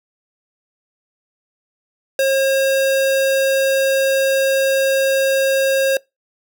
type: tone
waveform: square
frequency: 539 Hz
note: C#5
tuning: 49 cents flat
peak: -14 dBFS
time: 2.19-5.97 s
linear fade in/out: 2 ms
effects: noise-tail reverb RT60 0.2 s tail -24 dB re dry